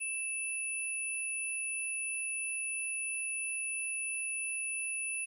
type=tone pair together; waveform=sine; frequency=2637 / 9966 Hz; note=E7 / D#9; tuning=0 / +2 cents; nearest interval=octave + major seventh; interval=2302 cents; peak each=-36 / -37 dBFS; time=0-5.26 s; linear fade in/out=20 ms; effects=11-bit